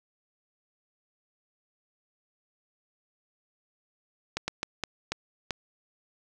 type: slowing click train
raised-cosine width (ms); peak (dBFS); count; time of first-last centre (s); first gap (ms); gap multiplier
0.2; -12; 6; 4.37-5.508; 110; 1.37
effects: none